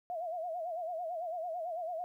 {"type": "tone with vibrato", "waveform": "sine", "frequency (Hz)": 679, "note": "F5", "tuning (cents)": -49, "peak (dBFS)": -35, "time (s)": [0.1, 2.04], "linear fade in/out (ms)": 0, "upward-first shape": "sine", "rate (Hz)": 9, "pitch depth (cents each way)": 120, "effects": ["12-bit"]}